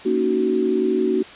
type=chord; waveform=sine; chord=D# minor seventh; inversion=second; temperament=just; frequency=233.3 / 280 / 311.1 / 373.4 Hz; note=A#3 / C#4 / D#4 / F#4; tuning=+2 / +18 / 0 / +16 cents; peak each=-24 / -25 / -25 / -19 dBFS; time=0.05-1.23 s; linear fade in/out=10 ms; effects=white hiss -40 dBFS RMS until 1.35 s + resampled to 8000 Hz